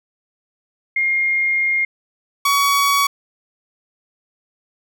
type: tone pair in turn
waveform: sine / sawtooth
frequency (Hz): 2128 / 1127.3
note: C7 / C#6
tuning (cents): +29 / +29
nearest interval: major seventh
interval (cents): 1100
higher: first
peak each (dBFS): -15 / -10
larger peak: second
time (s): 0.96-1.85 / 2.45-3.07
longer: first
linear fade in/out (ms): 5
effects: none